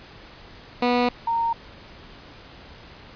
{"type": "tone pair in turn", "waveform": ["15% pulse", "sine"], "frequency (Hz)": [244.6, 923.5], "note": ["B3", "A#5"], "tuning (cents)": [-16, -16], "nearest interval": "octave + major seventh", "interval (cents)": 2300, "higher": "second", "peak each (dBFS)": [-12, -20], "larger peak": "first", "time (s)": [[0.82, 1.09], [1.27, 1.53]], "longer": "first", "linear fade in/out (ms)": 5, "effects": ["pink hiss -45 dBFS RMS until 3.15 s", "resampled to 11025 Hz"]}